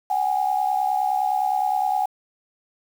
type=tone pair together; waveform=sine; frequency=752.3 / 822 Hz; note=F#5 / G#5; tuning=+29 / -18 cents; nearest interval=major second; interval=153 cents; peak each=-22 dBFS; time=0.1-2.06 s; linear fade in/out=5 ms; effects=7-bit